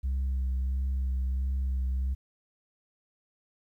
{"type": "tone with vibrato", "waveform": "sine", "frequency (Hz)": 65.41, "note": "C2", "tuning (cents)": 0, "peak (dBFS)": -24, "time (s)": [0.03, 2.15], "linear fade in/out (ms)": 20, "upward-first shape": "sine", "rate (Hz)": 1.5, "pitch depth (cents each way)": 23, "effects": ["tanh soft clip ceiling -25 dBFS", "11-bit"]}